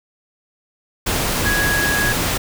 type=tone in noise; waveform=sine; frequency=1661.2 Hz; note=G#6; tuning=in tune; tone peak=-18 dBFS; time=1.45-2.13 s; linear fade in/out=10 ms; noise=pink; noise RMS=-20 dBFS; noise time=1.06-2.38 s; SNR=-1 dB; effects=none